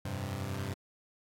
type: chord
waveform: sawtooth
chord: F suspended second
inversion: none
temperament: equal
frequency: 87.31 / 98 / 130.81 Hz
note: F2 / G2 / C3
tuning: 0 / 0 / 0 cents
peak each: -39 / -33 / -35 dBFS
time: 0.05-0.74 s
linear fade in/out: 5 ms
effects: AAC 48 kbps